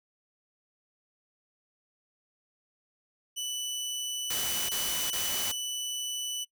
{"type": "tone", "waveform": "20% pulse", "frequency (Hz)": 2978, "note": "F#7", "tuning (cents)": 11, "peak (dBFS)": -27, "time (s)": [3.36, 6.45], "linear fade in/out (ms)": 20}
{"type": "noise bursts", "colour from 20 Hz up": "white", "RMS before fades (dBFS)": -33, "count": 3, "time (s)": [4.3, 5.518], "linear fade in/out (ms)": 5, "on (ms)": 390, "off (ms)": 24}
{"effects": ["noise-tail reverb RT60 0.1 s tail -20 dB re dry"]}